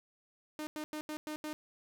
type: tone bursts at uneven times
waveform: sawtooth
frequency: 305.1 Hz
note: D#4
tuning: 34 cents flat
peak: -34 dBFS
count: 6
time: 0.59-0.67 / 0.76-0.84 / 0.93-1.01 / 1.09-1.17 / 1.27-1.36 / 1.44-1.53 s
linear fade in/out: 0 ms
effects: none